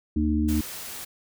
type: harmonic tone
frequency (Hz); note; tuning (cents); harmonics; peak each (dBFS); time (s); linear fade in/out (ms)
76.1; D#2; -38; 1 / 3 / 4; -25 / -25 / -25; 0.16-0.61; 5
type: noise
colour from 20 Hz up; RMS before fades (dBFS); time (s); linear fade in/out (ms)
white; -37; 0.48-1.05; 10
effects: none